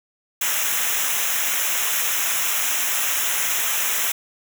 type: noise with comb filter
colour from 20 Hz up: white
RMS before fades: -22 dBFS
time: 0.41-4.12 s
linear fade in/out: 5 ms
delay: 0.22 ms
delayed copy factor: -0.9
effects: none